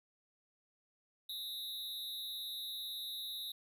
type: tone with amplitude modulation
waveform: square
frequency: 3798 Hz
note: A#7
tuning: 32 cents sharp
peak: -37 dBFS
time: 1.29-3.52 s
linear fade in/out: 5 ms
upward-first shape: sine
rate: 218 Hz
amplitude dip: 100%
effects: none